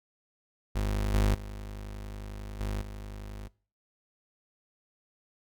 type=tone with level steps; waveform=35% pulse; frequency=51.1 Hz; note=G#1; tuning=27 cents flat; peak=-25 / -20 / -36 / -28 / -37 dBFS; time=0.75-3.48 s; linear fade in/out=10 ms; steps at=1.14 / 1.34 / 2.6 / 2.81 s; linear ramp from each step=5 ms; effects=noise-tail reverb RT60 0.4 s tail -22 dB re dry